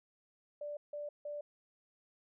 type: tone bursts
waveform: sine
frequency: 587.3 Hz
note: D5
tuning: in tune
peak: -39 dBFS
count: 3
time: 0.61-1.41 s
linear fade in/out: 5 ms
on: 160 ms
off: 160 ms
effects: none